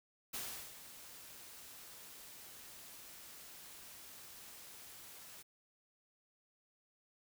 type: noise with ADSR envelope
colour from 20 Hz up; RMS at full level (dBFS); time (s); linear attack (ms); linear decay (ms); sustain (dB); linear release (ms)
white; -42; 0.33-5.43; 13; 370; -12; 15
effects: none